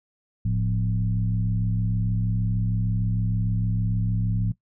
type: tone with frequency modulation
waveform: sine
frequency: 108.7 Hz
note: A2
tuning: 21 cents flat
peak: -21 dBFS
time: 0.45-4.52 s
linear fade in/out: 5 ms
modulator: 66.5 Hz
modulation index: 0.98
effects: noise-tail reverb RT60 0.1 s tail -17 dB re dry